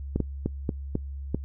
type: clicks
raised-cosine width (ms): 3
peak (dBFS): -12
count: 6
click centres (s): 0.16 / 0.203 / 0.46 / 0.692 / 0.954 / 1.346
effects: noise-tail reverb RT60 0.1 s tail -23 dB re dry + added 69 Hz sine -33 dBFS peak until 1.44 s